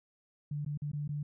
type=tone with dropouts; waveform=sine; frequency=146.83 Hz; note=D3; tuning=in tune; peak=-33 dBFS; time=0.51-1.23 s; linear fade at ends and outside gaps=5 ms; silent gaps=0.649-0.662 / 0.775-0.819 / 0.917-0.932 / 1.078-1.09 s; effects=none